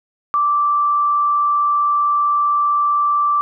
sine tone with frequency modulation, 1170 Hz, D6, 7 cents flat, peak -13 dBFS, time 0.34-3.41 s, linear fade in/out 0 ms, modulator 95.5 Hz, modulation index 0.21, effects none

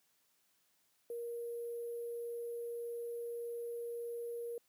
sine tone with sample-and-hold, 471.7 Hz, A#4, 20 cents sharp, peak -39 dBFS, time 1.1-4.58 s, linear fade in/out 2 ms, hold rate 11025 Hz, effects white hiss -75 dBFS RMS until 4.68 s + high-pass 100 Hz 12 dB/octave

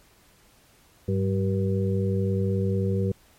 harmonic tone with a mistuned harmonic, 96 Hz, G2, 36 cents flat, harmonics 1 / 2 / 4 / 5, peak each -24 / -27 / -30 / -31 dBFS, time 1.08-3.12 s, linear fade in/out 5 ms, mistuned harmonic 1, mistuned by +80 cents, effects pink hiss -58 dBFS RMS until 3.38 s + MP3 64 kbps

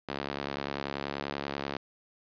sawtooth tone with high-pass filter, 70.3 Hz, C#2, 25 cents sharp, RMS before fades -36 dBFS, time 0.08-1.78 s, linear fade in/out 10 ms, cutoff 280 Hz, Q 0.58, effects resampled to 11025 Hz + 9-bit

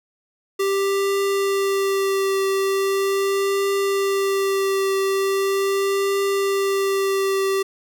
square tone with vibrato, 392 Hz, G4, in tune, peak -19 dBFS, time 0.59-7.63 s, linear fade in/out 10 ms, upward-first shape triangle, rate 0.4 Hz, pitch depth 17 cents each way, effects none

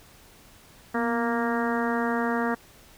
harmonic tone with a mistuned harmonic, 233.1 Hz, A#3, in tune, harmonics 1 / 2 / 3 / 4 / 5 / 6 / 7 / 8, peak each -27 / -30 / -32 / -33 / -34 / -35 / -35 / -36 dBFS, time 0.94-2.55 s, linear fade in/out 10 ms, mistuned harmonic 1, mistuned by +46 cents, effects pink hiss -53 dBFS RMS until 2.97 s

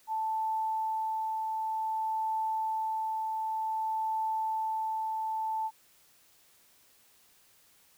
sine tone with tremolo, 880 Hz, A5, in tune, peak -28 dBFS, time 0.07-5.71 s, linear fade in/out 50 ms, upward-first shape triangle, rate 0.54 Hz, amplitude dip 25%, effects white hiss -63 dBFS RMS until 7.97 s

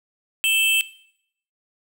square tone pair together, 2637 / 3132 Hz, E7 / G7, 0 / -2 cents, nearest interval minor third, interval 298 cents, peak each -20 / -22 dBFS, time 0.44-0.81 s, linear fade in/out 0 ms, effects noise-tail reverb RT60 0.7 s tail -18 dB re dry

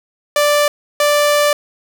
sawtooth tone bursts at uneven times, 587.3 Hz, D5, in tune, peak -7 dBFS, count 2, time 0.36-0.68 / 1-1.53 s, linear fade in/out 2 ms, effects none

